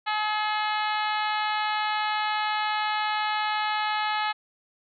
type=harmonic tone with a mistuned harmonic; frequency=425.7 Hz; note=G#4; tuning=43 cents sharp; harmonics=2 / 3 / 4 / 5 / 6 / 7 / 8 / 9 / 10; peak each=-27 / -31 / -33 / -35 / -37 / -38 / -39 / -40 / -41 dBFS; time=0.06-4.33 s; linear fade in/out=20 ms; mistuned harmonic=9; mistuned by=+23 cents; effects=none